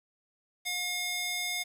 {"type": "tone with high-pass filter", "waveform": "square", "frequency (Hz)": 718, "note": "F5", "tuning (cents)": 48, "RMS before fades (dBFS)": -33, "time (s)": [0.65, 1.64], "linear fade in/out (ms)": 20, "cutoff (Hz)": 2300, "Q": 0.94, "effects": ["resampled to 32000 Hz", "9-bit"]}